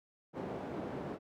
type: band-pass noise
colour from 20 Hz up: white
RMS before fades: -41 dBFS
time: 0.33-1.19 s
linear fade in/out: 50 ms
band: 140 to 490 Hz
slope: 12 dB/octave
effects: none